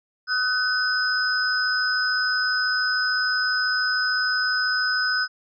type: tone cluster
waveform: sine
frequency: 1271 / 1504 / 5050 Hz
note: D#6 / F#6 / D#8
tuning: +36 / +28 / +25 cents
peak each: -30 / -22 / -25 dBFS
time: 0.27-5.28 s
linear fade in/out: 50 ms
effects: none